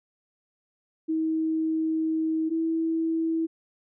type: tone pair in turn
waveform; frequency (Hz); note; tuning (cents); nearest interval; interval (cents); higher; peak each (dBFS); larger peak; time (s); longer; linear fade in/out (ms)
sine; 318.9 / 325.6; D#4 / E4; +43 / -21; unison; 36; second; -23; neither; 1.08-2.5 / 2.5-3.47; first; 20
effects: none